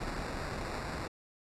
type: noise with sample-and-hold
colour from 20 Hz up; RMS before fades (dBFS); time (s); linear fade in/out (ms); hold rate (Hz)
pink; -38; 0-1.08; 10; 3150
effects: low-pass 8000 Hz 12 dB/octave

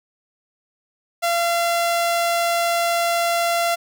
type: tone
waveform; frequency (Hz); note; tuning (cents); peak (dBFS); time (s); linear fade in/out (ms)
sawtooth; 684; F5; -36; -14; 1.22-3.76; 20
effects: none

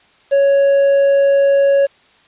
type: tone with quantisation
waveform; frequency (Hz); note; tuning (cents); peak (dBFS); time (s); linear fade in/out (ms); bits
triangle; 556; C#5; +5; -7; 0.31-1.87; 20; 6
effects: white hiss -51 dBFS RMS until 2.27 s + resampled to 8000 Hz

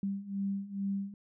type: beating tone pair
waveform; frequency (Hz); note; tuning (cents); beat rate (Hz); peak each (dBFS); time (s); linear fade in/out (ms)
sine; 196 / 198.3; G3 / G3; 0 / +20; 2.3; -37 / -34; 0.03-1.14; 2
effects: none

